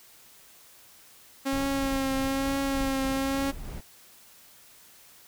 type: tone with vibrato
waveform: sawtooth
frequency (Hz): 271.1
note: C#4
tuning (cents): -38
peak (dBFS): -22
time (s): 1.45-3.52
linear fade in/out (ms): 20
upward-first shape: triangle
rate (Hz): 1.1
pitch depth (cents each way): 27
type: noise with tremolo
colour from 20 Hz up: brown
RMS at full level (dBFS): -36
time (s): 1.52-3.81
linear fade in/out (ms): 5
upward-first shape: square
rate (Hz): 3.3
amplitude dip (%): 35
effects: white hiss -54 dBFS RMS until 5.27 s